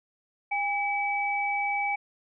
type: tone pair together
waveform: sine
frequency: 810 / 2291 Hz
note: G#5 / D7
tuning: -43 / -44 cents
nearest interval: octave + tritone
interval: 1799 cents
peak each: -28 dBFS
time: 0.51-1.96 s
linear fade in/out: 10 ms
effects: none